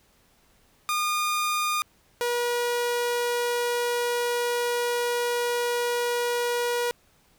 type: tone pair in turn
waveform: sawtooth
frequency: 1217 / 481.4 Hz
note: D#6 / B4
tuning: -39 / -44 cents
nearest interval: octave + major third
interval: 1605 cents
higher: first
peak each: -20 / -20 dBFS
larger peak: neither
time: 0.89-1.82 / 2.21-6.91 s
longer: second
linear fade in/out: 0 ms
effects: pink hiss -62 dBFS RMS until 7.38 s